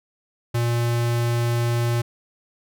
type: tone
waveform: square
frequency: 118.5 Hz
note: A#2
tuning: 29 cents sharp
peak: -20 dBFS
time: 0.54-2.02 s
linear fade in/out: 10 ms
effects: none